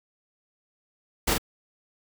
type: noise with echo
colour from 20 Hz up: pink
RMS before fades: -23 dBFS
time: 1.27-1.34 s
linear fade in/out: 10 ms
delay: 42 ms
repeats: 1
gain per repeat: -3 dB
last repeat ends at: 1.382 s
effects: none